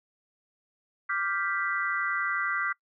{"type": "chord", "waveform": "sine", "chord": "G dominant seventh", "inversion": "second", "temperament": "equal", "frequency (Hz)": [1174.7, 1396.9, 1568, 1975.5], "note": ["D6", "F6", "G6", "B6"], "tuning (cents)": [0, 0, 0, 0], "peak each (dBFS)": -32, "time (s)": [1.09, 2.73], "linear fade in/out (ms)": 10, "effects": ["noise-tail reverb RT60 0.1 s tail -24 dB re dry"]}